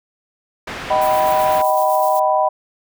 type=low-pass noise; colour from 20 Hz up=white; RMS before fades=-29 dBFS; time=0.67-1.62 s; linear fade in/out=5 ms; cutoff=2100 Hz; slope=12 dB/octave
type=chord; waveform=sine; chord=Eb augmented; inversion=none; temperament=equal with one note detuned; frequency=622.3 / 766.5 / 987.8 Hz; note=Eb5 / G5 / B5; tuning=0 / -39 / 0 cents; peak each=-17 / -17 / -18 dBFS; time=0.9-2.49 s; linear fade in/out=10 ms
type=noise with tremolo; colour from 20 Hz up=violet; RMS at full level=-30 dBFS; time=1.01-2.2 s; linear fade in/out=10 ms; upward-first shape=square; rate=7.9 Hz; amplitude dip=35%
effects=none